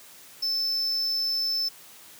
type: tone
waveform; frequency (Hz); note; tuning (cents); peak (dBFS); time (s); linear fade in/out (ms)
triangle; 5274; E8; 0; -23; 0.42-1.69; 10
effects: white hiss -49 dBFS RMS until 2.19 s + high-pass 100 Hz 12 dB/octave